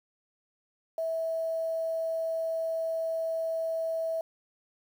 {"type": "tone with quantisation", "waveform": "sine", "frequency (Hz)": 652, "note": "E5", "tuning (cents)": -19, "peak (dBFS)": -28, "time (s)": [0.98, 4.21], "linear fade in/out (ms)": 2, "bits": 9, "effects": []}